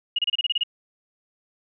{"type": "tone bursts", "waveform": "sine", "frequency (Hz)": 2874, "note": "F7", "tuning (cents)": 49, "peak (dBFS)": -19, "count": 9, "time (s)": [0.16, 0.635], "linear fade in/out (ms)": 5, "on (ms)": 27, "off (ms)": 29, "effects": []}